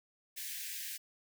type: high-pass noise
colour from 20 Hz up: white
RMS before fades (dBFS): -42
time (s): 0.36-0.98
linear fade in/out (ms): 20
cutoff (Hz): 1600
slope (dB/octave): 96
effects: none